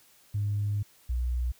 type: tone pair in turn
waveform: sine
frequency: 102.8 / 61.37 Hz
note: G#2 / B1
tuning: -17 / -10 cents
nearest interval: major sixth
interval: 893 cents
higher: first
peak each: -25 dBFS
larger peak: neither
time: 0.34-0.83 / 1.09-1.52 s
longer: first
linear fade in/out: 10 ms
effects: tanh soft clip ceiling -21 dBFS + white hiss -60 dBFS RMS until 1.59 s